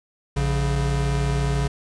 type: tone pair together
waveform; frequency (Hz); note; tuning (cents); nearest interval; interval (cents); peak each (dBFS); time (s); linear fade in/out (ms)
square; 58.02 / 140; A#1 / C#3; -7 / +18; octave + minor third; 1525; -24 / -23; 0.36-1.68; 10
effects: resampled to 22050 Hz + 9-bit